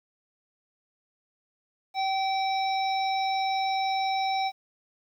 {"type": "harmonic tone", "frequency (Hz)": 771, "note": "G5", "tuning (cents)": -29, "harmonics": [1, 3, 5, 7], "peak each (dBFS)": [-25, -35, -36, -39], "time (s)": [1.94, 4.52], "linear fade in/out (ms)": 50, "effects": ["10-bit"]}